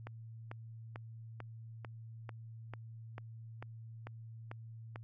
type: click train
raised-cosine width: 0.5 ms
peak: -30 dBFS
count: 12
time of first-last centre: 0.07-4.959 s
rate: 2.25 Hz
effects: added 113 Hz sine -47 dBFS peak until 5.03 s